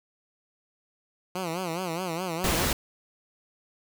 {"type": "tone with vibrato", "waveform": "10% pulse", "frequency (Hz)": 174.61, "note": "F3", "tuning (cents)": 0, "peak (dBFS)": -21, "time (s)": [1.35, 2.65], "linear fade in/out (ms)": 5, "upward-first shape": "sine", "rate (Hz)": 4.8, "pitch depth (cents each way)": 140}
{"type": "noise", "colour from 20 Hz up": "pink", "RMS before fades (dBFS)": -26, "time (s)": [2.44, 2.73], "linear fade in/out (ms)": 2}
{"effects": []}